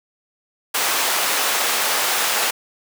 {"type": "high-pass noise", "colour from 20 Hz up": "pink", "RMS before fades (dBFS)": -20, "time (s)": [0.74, 2.51], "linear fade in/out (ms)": 10, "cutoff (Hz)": 720, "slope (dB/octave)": 12, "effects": []}